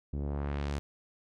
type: tone with low-pass filter sweep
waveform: sawtooth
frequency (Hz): 71.4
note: D2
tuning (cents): -48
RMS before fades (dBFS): -34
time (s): 0.13-0.79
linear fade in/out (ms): 0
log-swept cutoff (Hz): 280 to 9300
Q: 0.89
effects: none